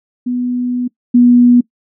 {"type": "tone pair in turn", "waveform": "sine", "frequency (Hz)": [246.9, 243.5], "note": ["B3", "B3"], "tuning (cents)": [0, -24], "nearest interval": "unison", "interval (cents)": 24, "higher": "first", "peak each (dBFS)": [-14, -4], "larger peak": "second", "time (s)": [[0.26, 0.88], [1.14, 1.61]], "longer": "first", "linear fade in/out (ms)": 10, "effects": ["noise-tail reverb RT60 0.1 s tail -21 dB re dry"]}